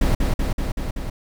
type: noise with echo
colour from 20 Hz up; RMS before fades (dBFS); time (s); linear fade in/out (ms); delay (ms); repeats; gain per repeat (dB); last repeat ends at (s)
brown; -17; 0.01-0.15; 5; 190; 5; -2; 1.1
effects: none

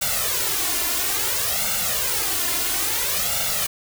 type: noise with flanger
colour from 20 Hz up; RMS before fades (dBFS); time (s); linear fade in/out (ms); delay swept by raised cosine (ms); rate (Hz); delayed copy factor
white; -23; 0.01-3.67; 10; 1.4 to 2.9; 0.59; +0.85
effects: none

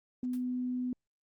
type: tone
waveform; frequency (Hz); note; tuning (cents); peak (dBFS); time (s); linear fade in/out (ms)
sine; 250.3; B3; +23; -31; 0.23-0.93; 2
type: noise with exponential decay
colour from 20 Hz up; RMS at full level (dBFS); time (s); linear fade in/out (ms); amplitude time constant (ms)
white; -48; 0.33-0.45; 5; 25
effects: Opus 32 kbps

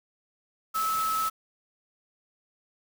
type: tone in noise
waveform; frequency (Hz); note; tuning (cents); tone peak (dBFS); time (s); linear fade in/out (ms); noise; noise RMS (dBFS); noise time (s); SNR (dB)
sine; 1300; E6; -24; -25; 0.74-1.3; 20; white; -36; 0.74-1.3; +8
effects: none

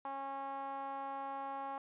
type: tone with band-pass filter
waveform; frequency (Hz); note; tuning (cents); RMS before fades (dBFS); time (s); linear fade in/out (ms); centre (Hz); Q
sawtooth; 273.5; C#4; -23; -42; 0.05-1.78; 2; 930; 8.8
effects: resampled to 8000 Hz

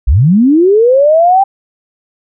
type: linear sweep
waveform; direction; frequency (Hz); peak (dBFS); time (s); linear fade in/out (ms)
sine; up; 47.28 to 797; -4; 0.07-1.44; 10
effects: none

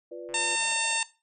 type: chord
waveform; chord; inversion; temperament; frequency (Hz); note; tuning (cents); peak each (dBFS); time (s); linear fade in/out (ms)
sine; B diminished; second; equal; 349.2 / 493.9 / 587.3; F4 / B4 / D5; 0 / 0 / 0; -40 / -40 / -42; 0.11-0.56; 10
type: click train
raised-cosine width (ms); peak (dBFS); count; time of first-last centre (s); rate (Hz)
0.5; -37; 61; 0.29-0.738; 134
type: harmonic tone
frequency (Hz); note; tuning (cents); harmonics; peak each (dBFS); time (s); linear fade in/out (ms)
905; A5; +48; 1 / 2 / 3 / 4 / 5 / 6 / 7 / 8 / 9; -32 / -35 / -30 / -33 / -39 / -42 / -41 / -36 / -31; 0.34-1.03; 2
type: band-pass noise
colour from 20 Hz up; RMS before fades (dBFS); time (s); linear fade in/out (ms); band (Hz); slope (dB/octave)
pink; -48; 0.59-0.99; 20; 570 to 670; 96
effects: noise-tail reverb RT60 0.3 s tail -18 dB re dry

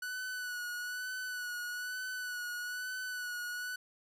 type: tone with vibrato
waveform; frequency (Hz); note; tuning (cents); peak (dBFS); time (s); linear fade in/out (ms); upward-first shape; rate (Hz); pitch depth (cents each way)
45% pulse; 1480; F#6; 0; -37; 0.02-3.76; 5; sine; 1.1; 33
effects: none

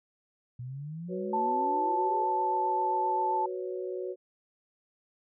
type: exponential sweep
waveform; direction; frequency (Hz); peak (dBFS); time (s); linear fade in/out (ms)
sine; up; 120 to 435; -36; 0.59-2.24; 5
type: chord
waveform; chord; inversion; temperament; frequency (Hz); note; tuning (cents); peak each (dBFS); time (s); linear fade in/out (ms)
sine; F# suspended fourth; none; equal; 370 / 493.9 / 554.4; F#4 / B4 / C#5; 0 / 0 / 0; -34 / -39 / -40; 1.08-4.16; 50
type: tone with vibrato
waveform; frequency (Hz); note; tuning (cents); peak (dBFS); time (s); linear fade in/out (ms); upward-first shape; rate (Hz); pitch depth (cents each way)
sine; 880; A5; 0; -26; 1.33-3.46; 5; sine; 7.6; 12
effects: none

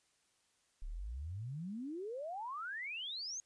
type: exponential sweep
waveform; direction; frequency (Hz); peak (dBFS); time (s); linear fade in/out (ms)
sine; up; 32.18 to 6645; -40; 0.82-3.4; 0
effects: white hiss -75 dBFS RMS until 3.45 s + resampled to 22050 Hz

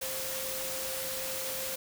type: tone in noise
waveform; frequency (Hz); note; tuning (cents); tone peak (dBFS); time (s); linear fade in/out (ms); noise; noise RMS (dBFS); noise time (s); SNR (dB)
sine; 526; C5; +9; -40; 0.01-1.76; 10; white; -36; 0.01-1.76; -7
effects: none

